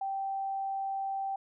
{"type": "tone", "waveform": "sine", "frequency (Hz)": 780, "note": "G5", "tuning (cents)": -9, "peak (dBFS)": -31, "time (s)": [0.01, 1.36], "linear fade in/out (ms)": 5, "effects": []}